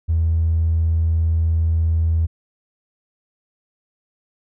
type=tone with tanh clipping; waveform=triangle; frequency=81.5 Hz; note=E2; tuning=19 cents flat; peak=-14 dBFS; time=0.08-2.27 s; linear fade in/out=20 ms; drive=1 dB; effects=none